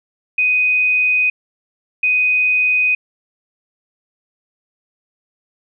sine tone pair in turn, 2498 / 2498 Hz, D#7 / D#7, +6 / +6 cents, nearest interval unison, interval 0 cents, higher neither, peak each -12 dBFS, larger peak neither, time 0.38-1.3 / 2.03-2.95 s, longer neither, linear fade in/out 5 ms, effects none

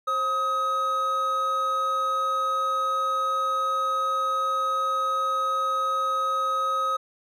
triangle tone pair together, 532 / 1265.3 Hz, C5 / D#6, +29 / +29 cents, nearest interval octave + minor third, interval 1500 cents, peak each -31 / -21 dBFS, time 0.07-6.97 s, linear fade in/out 10 ms, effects none

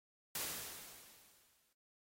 white noise with exponential decay, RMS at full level -39 dBFS, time 0.35-1.73 s, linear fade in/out 2 ms, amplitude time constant 300 ms, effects AAC 48 kbps

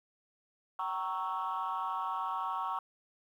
sine chord, G diminished seventh, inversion none, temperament equal with one note detuned, 763.9 / 932.3 / 1108.7 / 1318.5 Hz, G5 / Bb5 / Db6 / Fb6, -45 / 0 / 0 / 0 cents, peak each -39 / -36 / -35 / -39 dBFS, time 0.79-2.79 s, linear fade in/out 2 ms, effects tanh soft clip ceiling -27 dBFS + 11-bit

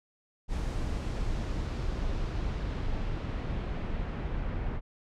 brown noise with low-pass filter sweep, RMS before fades -32 dBFS, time 0.48-4.81 s, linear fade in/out 50 ms, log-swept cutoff 8500 to 2200 Hz, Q 0.89, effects none

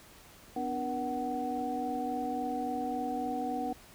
sine tone cluster, 250.5 / 294.1 / 477.8 / 748 Hz, B3 / D4 / A#4 / F#5, +25 / +3 / +43 / +19 cents, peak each -37 / -38 / -40 / -34 dBFS, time 0.56-3.73 s, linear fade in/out 5 ms, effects pink hiss -55 dBFS RMS until 3.94 s

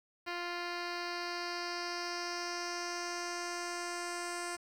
10% pulse tone with low-pass filter sweep, 349.2 Hz, F4, in tune, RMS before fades -39 dBFS, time 0.26-4.57 s, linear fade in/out 20 ms, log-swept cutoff 3700 to 8200 Hz, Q 3, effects 10-bit

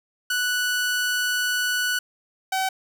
sawtooth tone pair in turn, 1480 / 761.2 Hz, F#6 / F#5, 0 / +49 cents, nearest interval octave, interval 1151 cents, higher first, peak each -18 dBFS, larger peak neither, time 0.3-1.99 / 2.52-2.69 s, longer first, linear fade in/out 5 ms, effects none

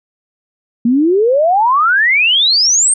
sine exponential sweep, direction up, 226.7 to 8870 Hz, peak -8 dBFS, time 0.85-2.94 s, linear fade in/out 5 ms, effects none

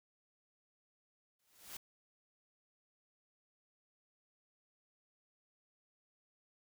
white noise with exponential growth, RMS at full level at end -44 dBFS, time 1.39-1.77 s, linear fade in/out 5 ms, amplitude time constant 81 ms, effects none

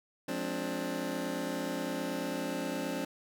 25% pulse chord, D half-diminished seventh, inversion first, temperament just, 176.2 / 211.4 / 264.3 / 293.7 Hz, F3 / Ab3 / C4 / D4, +16 / +31 / +18 / 0 cents, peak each -37 / -38 / -34 / -34 dBFS, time 0.28-3.05 s, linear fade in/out 5 ms, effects none

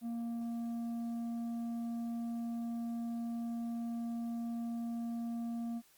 sine tone with tanh clipping, 233.1 Hz, A#3, in tune, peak -37 dBFS, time 0.01-5.82 s, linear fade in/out 50 ms, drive 6 dB, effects white hiss -66 dBFS RMS until 5.97 s + Opus 32 kbps

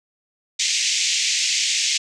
white band-pass noise, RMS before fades -21 dBFS, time 0.59-1.98 s, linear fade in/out 10 ms, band 2100 to 7300 Hz, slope 48 dB/octave, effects none

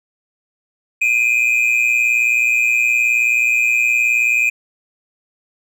triangle tone pair together, 2402 / 2521 Hz, D7 / D#7, +38 / +22 cents, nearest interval minor second, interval 84 cents, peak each -14 dBFS, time 1.01-4.5 s, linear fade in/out 10 ms, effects none

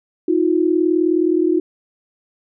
sine tone pair together, 318.6 / 357.9 Hz, D#4 / F4, +41 / +42 cents, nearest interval major second, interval 201 cents, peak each -16 dBFS, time 0.28-1.6 s, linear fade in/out 5 ms, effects none

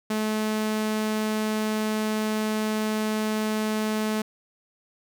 sawtooth tone, 215.8 Hz, A3, 33 cents flat, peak -20 dBFS, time 0.1-4.22 s, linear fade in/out 5 ms, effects none

